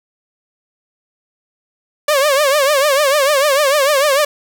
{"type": "tone with vibrato", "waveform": "sawtooth", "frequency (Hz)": 569, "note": "C#5", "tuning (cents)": 45, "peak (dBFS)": -7, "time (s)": [2.08, 4.25], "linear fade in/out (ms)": 5, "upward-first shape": "triangle", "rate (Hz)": 6.7, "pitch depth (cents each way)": 150, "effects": []}